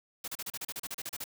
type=noise bursts; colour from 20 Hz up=white; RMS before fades=-38 dBFS; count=14; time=0.24-1.241 s; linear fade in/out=5 ms; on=39 ms; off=35 ms; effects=none